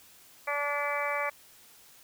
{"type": "harmonic tone", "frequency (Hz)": 288.7, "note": "D4", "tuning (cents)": -30, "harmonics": [2, 3, 4, 5, 6, 7, 8], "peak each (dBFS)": [-34, -37, -34, -41, -39, -36, -35], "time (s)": [0.47, 1.3], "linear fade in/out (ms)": 10, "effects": ["white hiss -56 dBFS RMS until 2.03 s"]}